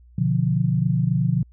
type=chord; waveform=sine; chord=B diminished; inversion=none; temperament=equal; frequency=123.47 / 146.83 / 174.61 Hz; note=B2 / D3 / F3; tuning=0 / 0 / 0 cents; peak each=-22 dBFS; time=0.18-1.43 s; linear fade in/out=5 ms; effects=added 60 Hz sine -47 dBFS peak until 1.52 s